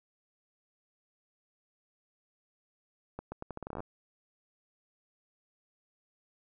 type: accelerating click train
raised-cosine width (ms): 1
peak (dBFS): -25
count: 14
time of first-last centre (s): 3.19-3.804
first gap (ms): 130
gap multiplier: 0.8
effects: none